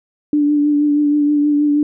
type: tone with vibrato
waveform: sine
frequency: 293.7 Hz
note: D4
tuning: in tune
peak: -11 dBFS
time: 0.33-1.83 s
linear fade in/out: 2 ms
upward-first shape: triangle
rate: 6.3 Hz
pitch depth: 28 cents each way
effects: none